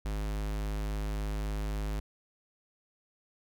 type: tone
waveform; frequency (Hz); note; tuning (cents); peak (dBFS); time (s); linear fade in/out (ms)
square; 51.8; G#1; -4; -32; 0.05-2; 5
effects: none